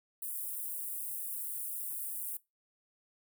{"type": "high-pass noise", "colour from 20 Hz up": "white", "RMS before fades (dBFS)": -39, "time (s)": [0.22, 2.37], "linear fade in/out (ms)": 5, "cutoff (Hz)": 8900, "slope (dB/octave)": 48, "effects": ["noise-tail reverb RT60 0.2 s tail -20 dB re dry"]}